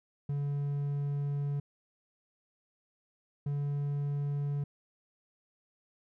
triangle tone pair in turn, 142.8 / 143.36 Hz, D3 / D3, -48 / -41 cents, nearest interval unison, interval 7 cents, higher second, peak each -28 dBFS, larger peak neither, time 0.29-1.6 / 3.46-4.64 s, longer first, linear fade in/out 5 ms, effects none

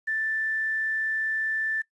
sine tone with quantisation, 1765 Hz, A6, 5 cents sharp, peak -25 dBFS, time 0.07-1.82 s, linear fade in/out 10 ms, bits 9, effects noise-tail reverb RT60 0.1 s tail -18 dB re dry + resampled to 24000 Hz

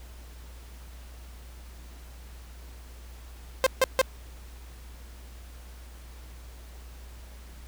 sawtooth tone bursts, 524 Hz, C5, 2 cents sharp, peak -14 dBFS, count 3, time 3.64-4.015 s, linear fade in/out 0 ms, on 25 ms, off 150 ms, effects added 60 Hz sine -43 dBFS peak until 7.67 s + pink hiss -53 dBFS RMS until 7.67 s

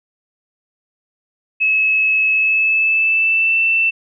sine tone with pitch glide, 2585 to 2670 Hz, E7 to E7, -34 to +22 cents, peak -12 dBFS, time 1.6-3.91 s, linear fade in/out 20 ms, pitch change +56 cents, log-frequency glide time 2.33-3.59 s, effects none

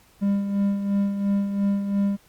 triangle tone with tremolo, 200 Hz, G3, 35 cents sharp, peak -16 dBFS, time 0.21-2.17 s, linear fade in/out 20 ms, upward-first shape sine, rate 2.9 Hz, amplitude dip 55%, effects pink hiss -57 dBFS RMS until 2.28 s + Opus 48 kbps

